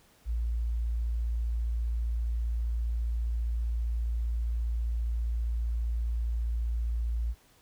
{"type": "tone", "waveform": "sine", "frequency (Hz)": 57.5, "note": "A#1", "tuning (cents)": -23, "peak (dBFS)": -27, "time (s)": [0.25, 7.35], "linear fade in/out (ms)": 50, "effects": ["pink hiss -62 dBFS RMS until 7.61 s"]}